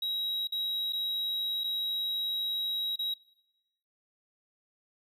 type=tone with dropouts; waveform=triangle; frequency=3839 Hz; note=B7; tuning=50 cents flat; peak=-28 dBFS; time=0.02-3.14 s; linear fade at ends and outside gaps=5 ms; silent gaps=0.473-0.521 / 0.925-0.931 / 1.637-1.641 / 2.959-2.99 s; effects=noise-tail reverb RT60 1.0 s tail -22 dB re dry